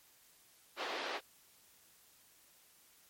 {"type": "band-pass noise", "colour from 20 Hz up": "pink", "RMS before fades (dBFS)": -40, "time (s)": [0.76, 1.21], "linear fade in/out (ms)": 50, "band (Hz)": [380, 4300], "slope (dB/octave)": 24, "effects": ["white hiss -65 dBFS RMS until 3.09 s", "MP3 64 kbps"]}